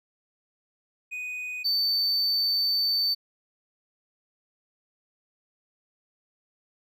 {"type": "tone pair in turn", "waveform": "triangle", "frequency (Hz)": [2489, 4549], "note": ["D#7", "C#8"], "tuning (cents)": [0, 44], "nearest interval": "minor seventh", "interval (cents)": 1044, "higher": "second", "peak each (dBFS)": [-30, -21], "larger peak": "second", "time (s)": [[1.11, 1.64], [1.64, 3.15]], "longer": "second", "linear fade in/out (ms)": 20, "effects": []}